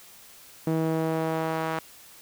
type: tone with band-pass filter sweep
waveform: sawtooth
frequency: 160.8 Hz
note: E3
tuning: 43 cents flat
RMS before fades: -27 dBFS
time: 0.67-1.79 s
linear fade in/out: 0 ms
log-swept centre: 340 to 1100 Hz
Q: 0.98
effects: white hiss -50 dBFS RMS until 2.21 s